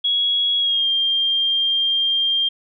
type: tone with pitch glide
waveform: sine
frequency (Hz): 3331 to 3195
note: G#7 to G7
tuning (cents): +4 to +32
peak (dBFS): -16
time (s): 0.04-2.49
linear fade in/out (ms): 10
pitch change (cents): -72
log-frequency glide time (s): 0.58-0.88
effects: none